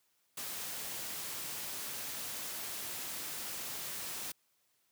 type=noise; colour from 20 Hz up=white; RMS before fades=-41 dBFS; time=0.37-4.32 s; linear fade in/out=5 ms; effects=white hiss -75 dBFS RMS until 4.91 s + high-pass 80 Hz 12 dB/octave